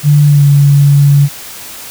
sine tone with pitch glide, 146.83 to 142.24 Hz, D3 to C#3, 0 to +45 cents, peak -3 dBFS, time 0.03-1.29 s, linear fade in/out 50 ms, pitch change -55 cents, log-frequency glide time 0.26-0.45 s, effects white hiss -28 dBFS RMS until 1.9 s

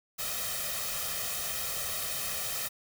white noise with comb filter, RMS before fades -34 dBFS, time 0.18-2.69 s, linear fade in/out 20 ms, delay 1.6 ms, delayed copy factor +0.8, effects none

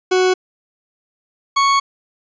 40% pulse tone pair in turn, 370 / 1108.7 Hz, F#4 / C#6, 0 / 0 cents, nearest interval octave + perfect fifth, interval 1900 cents, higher second, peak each -11 dBFS, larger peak neither, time 0.11-0.34 / 1.56-1.8 s, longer second, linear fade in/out 10 ms, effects resampled to 16000 Hz + 8-bit

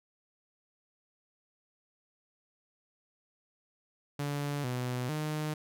sawtooth tone with pitch steps, 144.1 / 124.9 / 153 Hz, D3 / B2 / D#3, -33 / +20 / -29 cents, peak -28 dBFS, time 4.19-5.54 s, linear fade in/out 5 ms, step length 450 ms, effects none

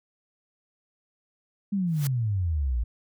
sine exponential sweep, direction down, 207.7 to 55 Hz, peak -23 dBFS, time 1.72-2.84 s, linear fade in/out 10 ms
white noise with exponential growth, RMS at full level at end -32 dBFS, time 1.87-2.07 s, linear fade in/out 2 ms, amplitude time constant 43 ms
effects none

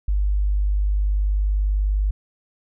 sine tone, 50.1 Hz, G1, 38 cents sharp, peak -17 dBFS, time 0.08-2.11 s, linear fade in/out 5 ms, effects none

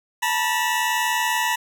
20% pulse tone pair together, 887 / 967.3 Hz, A5 / B5, +14 / -36 cents, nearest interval major second, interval 150 cents, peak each -19 / -17 dBFS, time 0.22-1.56 s, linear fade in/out 10 ms, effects none

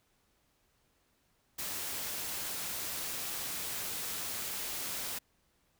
white noise, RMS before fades -38 dBFS, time 1.58-5.19 s, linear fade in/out 10 ms, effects pink hiss -73 dBFS RMS until 5.79 s

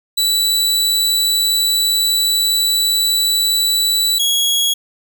sawtooth tone pair in turn, 3951 / 3322 Hz, B7 / G#7, 0 / 0 cents, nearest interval minor third, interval 300 cents, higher first, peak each -10 dBFS, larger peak neither, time 0.17-4.19 / 4.19-4.74 s, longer first, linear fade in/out 10 ms, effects none

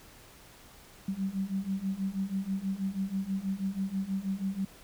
sine beating tone pair, 189.9 / 196.1 Hz, F#3 / G3, +45 / +1 cents, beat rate 6.2 Hz, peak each -34 / -32 dBFS, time 1.08-4.65 s, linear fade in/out 5 ms, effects pink hiss -54 dBFS RMS until 4.83 s

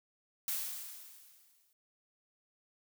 blue noise with exponential decay, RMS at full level -34 dBFS, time 0.48-1.73 s, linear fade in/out 1 ms, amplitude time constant 270 ms, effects none

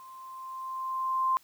sine tone with level ramp, 1046.5 Hz, C6, in tune, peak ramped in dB -46 to -22 dBFS, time 0-1.37 s, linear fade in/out 0 ms, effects white hiss -61 dBFS RMS until 1.43 s

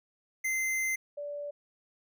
square / sine tone pair in turn, 2074 / 580.7 Hz, C7 / D5, -16 / -20 cents, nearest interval octave + minor seventh, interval 2204 cents, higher first, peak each -29 / -35 dBFS, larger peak first, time 0.44-0.96 / 1.17-1.51 s, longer first, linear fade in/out 10 ms, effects none

